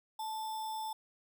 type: tone with sample-and-hold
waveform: sine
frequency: 876 Hz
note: A5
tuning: 8 cents flat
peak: -36 dBFS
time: 0.19-0.93 s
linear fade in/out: 5 ms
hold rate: 4410 Hz
effects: none